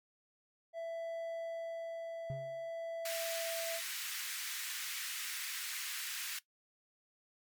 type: tone with tremolo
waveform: triangle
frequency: 664 Hz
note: E5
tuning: 12 cents sharp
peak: -35 dBFS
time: 0.73-3.81 s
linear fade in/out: 50 ms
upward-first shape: sine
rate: 0.5 Hz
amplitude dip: 25%
type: tone with exponential decay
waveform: triangle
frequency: 136.8 Hz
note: C#3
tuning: 23 cents flat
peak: -34 dBFS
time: 2.3-2.7 s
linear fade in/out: 0 ms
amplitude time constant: 86 ms
type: high-pass noise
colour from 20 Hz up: pink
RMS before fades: -41 dBFS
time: 3.05-6.39 s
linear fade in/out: 5 ms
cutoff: 1600 Hz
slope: 24 dB/octave
effects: noise-tail reverb RT60 0.1 s tail -17 dB re dry + MP3 96 kbps